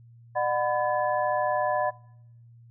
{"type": "tone cluster", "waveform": "sine", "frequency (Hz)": [602, 736, 1001, 1720], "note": ["D5", "F#5", "B5", "A6"], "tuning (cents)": [43, -9, 23, -40], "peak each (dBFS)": [-27, -27, -29, -34], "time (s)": [0.35, 1.91], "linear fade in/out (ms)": 20, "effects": ["noise-tail reverb RT60 0.8 s tail -23 dB re dry", "added 117 Hz sine -49 dBFS peak until 2.7 s"]}